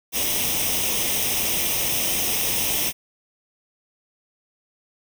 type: noise with comb filter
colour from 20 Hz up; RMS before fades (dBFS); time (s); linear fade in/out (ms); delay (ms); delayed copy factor
white; -23; 0.12-2.93; 50; 0.34; +0.7
effects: none